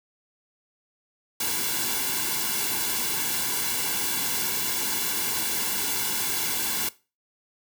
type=noise with comb filter; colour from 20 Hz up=white; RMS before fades=-27 dBFS; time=1.4-6.89 s; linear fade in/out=5 ms; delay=1.6 ms; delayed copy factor=-0.75; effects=noise-tail reverb RT60 0.3 s tail -19 dB re dry